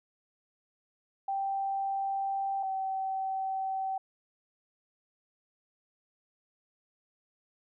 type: tone pair in turn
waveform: sine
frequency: 783 / 767.8 Hz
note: G5 / G5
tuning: -2 / -36 cents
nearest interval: unison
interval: 34 cents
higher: first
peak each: -29 / -30 dBFS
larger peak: first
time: 1.28-2.63 / 2.63-3.98 s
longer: neither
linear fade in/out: 5 ms
effects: none